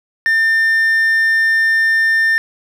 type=tone with quantisation; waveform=triangle; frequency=1800 Hz; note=A6; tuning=39 cents sharp; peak=-9 dBFS; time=0.26-2.38 s; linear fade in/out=0 ms; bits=6; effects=none